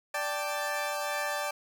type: chord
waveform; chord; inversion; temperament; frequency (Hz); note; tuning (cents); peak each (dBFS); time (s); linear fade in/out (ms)
20% pulse; D suspended fourth; none; equal; 587.3 / 784 / 880; D5 / G5 / A5; 0 / 0 / 0; -28 / -31 / -32; 0.14-1.51; 5
effects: 10-bit